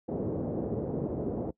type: low-pass noise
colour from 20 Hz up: white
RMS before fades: -32 dBFS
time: 0.08-1.51 s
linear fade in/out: 10 ms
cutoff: 490 Hz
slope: 24 dB/octave
effects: noise-tail reverb RT60 0.1 s tail -22 dB re dry + high-pass 80 Hz 12 dB/octave